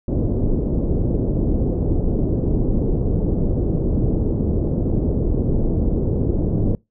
pink low-pass noise, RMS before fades -19 dBFS, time 0.08-6.75 s, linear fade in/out 2 ms, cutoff 450 Hz, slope 24 dB/octave, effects noise-tail reverb RT60 0.2 s tail -24 dB re dry

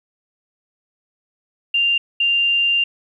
sine tone bursts at uneven times, 2790 Hz, F7, 2 cents flat, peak -14 dBFS, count 2, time 1.74-1.98 / 2.2-2.84 s, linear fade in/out 5 ms, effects 9-bit

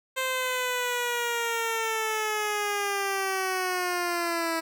10% pulse linear sweep, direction down, 523.3 to 325.8 Hz, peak -18 dBFS, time 0.16-4.61 s, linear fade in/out 20 ms, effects none

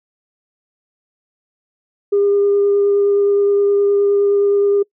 sine tone with vibrato, 403.5 Hz, G#4, 50 cents flat, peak -10 dBFS, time 2.12-4.83 s, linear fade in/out 10 ms, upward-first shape triangle, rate 9.6 Hz, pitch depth 11 cents each way, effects noise-tail reverb RT60 0.1 s tail -25 dB re dry + tanh soft clip ceiling -7 dBFS

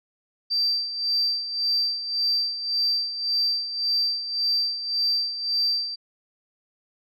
sine tone with tremolo, 4682 Hz, D8, 6 cents flat, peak -18 dBFS, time 0.5-5.96 s, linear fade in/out 20 ms, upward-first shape sine, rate 1.8 Hz, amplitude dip 70%, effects tanh soft clip ceiling -14 dBFS + MP3 64 kbps

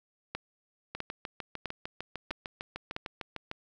two click trains, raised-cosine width 0.3 ms, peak -18 / -21 dBFS, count 5 / 18, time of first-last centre 0.35-2.964 / 0.95-3.514 s, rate 1.53 / 6.63 Hz, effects none

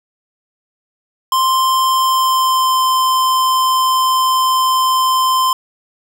square tone with pitch glide, 1046.5 to 1037.5 Hz, C6 to C6, 0 to -15 cents, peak -12 dBFS, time 1.32-5.53 s, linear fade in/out 2 ms, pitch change -15 cents, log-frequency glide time 1.94-2.81 s, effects none

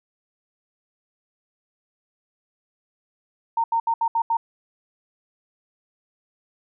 sine tone bursts at uneven times, 917 Hz, A#5, 29 cents flat, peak -18 dBFS, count 6, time 3.57-3.64 / 3.72-3.8 / 3.87-3.94 / 4.01-4.08 / 4.15-4.22 / 4.3-4.37 s, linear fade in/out 5 ms, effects none

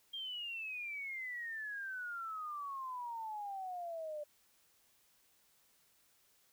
sine exponential sweep, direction down, 3224 to 587.3 Hz, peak -40 dBFS, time 0.13-4.24 s, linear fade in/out 10 ms, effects white hiss -71 dBFS RMS until 6.52 s

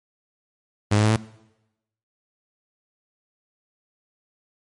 sawtooth tone with pitch steps, 103.83 / 106.07 / 108.36 / 110.71 Hz, G#2 / G#2 / A2 / A2, 0 / +37 / -26 / +11 cents, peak -12 dBFS, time 0.91-1.166 s, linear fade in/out 10 ms, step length 64 ms, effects noise-tail reverb RT60 0.9 s tail -20 dB re dry + MP3 48 kbps

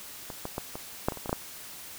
clicks, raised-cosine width 1 ms, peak -23 / -19 / -17 / -22 / -10 / -21 / -26 / -23 / -15 / -12 dBFS, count 10, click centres 0.302 / 0.454 / 0.581 / 0.755 / 1.085 / 1.122 / 1.173 / 1.259 / 1.294 / 1.329 s, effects white hiss -44 dBFS RMS until 1.98 s

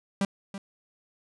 45% pulse tone with echo, 196.9 Hz, G3, 8 cents sharp, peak -23 dBFS, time 0.21-0.25 s, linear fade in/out 2 ms, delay 330 ms, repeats 1, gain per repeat -12 dB, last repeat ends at 0.58 s, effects resampled to 24000 Hz

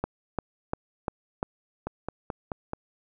two click trains, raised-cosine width 1 ms, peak -13 / -17 dBFS, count 5 / 5, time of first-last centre 0.04-1.429 / 1.87-2.734 s, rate 2.88 / 4.63 Hz, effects none

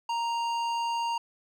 sine tone with hard clipping, 932.3 Hz, A#5, in tune, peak -29 dBFS, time 0.09-1.18 s, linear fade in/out 5 ms, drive 12 dB, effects none

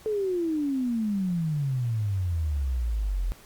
sine exponential sweep, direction down, 440.9 to 41.56 Hz, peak -24 dBFS, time 0.06-3.32 s, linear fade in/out 0 ms, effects pink hiss -52 dBFS RMS until 3.45 s + Opus 48 kbps

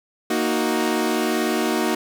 sawtooth chord, D# minor, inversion second, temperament equal, 233.1 / 311.1 / 370 Hz, A#3 / D#4 / F#4, 0 / 0 / 0 cents, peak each -20 dBFS, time 0.3-1.95 s, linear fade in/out 5 ms, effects none

